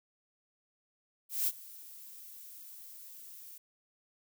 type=noise with ADSR envelope; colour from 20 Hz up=violet; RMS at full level=-29 dBFS; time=1.29-3.58 s; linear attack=180 ms; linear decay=46 ms; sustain=-21 dB; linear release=4 ms; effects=none